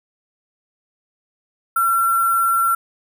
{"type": "tone with sample-and-hold", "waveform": "sine", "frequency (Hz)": 1359, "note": "F6", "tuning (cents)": -48, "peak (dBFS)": -14, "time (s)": [1.76, 2.75], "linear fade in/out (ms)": 5, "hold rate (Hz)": 11025, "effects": []}